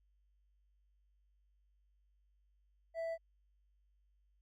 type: tone with hard clipping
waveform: sine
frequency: 659.3 Hz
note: E5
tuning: in tune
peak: -38 dBFS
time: 2.94-3.18 s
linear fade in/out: 50 ms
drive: 4 dB
effects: added 50 Hz sine -70 dBFS peak until 4.41 s